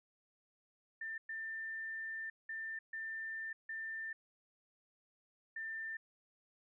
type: tone bursts at uneven times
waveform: sine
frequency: 1790 Hz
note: A6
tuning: 29 cents sharp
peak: -40 dBFS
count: 6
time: 1.01-1.18 / 1.29-2.3 / 2.49-2.79 / 2.93-3.53 / 3.69-4.13 / 5.56-5.97 s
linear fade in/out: 5 ms
effects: none